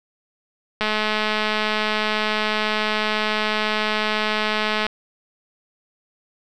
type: click train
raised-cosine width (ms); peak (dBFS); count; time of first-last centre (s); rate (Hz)
0.3; -6; 869; 0.81-4.866; 214
effects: none